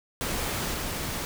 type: noise with level steps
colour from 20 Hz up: pink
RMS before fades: -30 / -32 dBFS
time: 0.21-1.25 s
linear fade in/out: 0 ms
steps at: 0.73 s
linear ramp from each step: 20 ms
effects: none